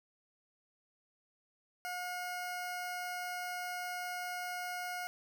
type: tone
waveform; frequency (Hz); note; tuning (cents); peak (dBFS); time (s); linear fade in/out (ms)
20% pulse; 719; F#5; -50; -33; 1.85-5.07; 0
effects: none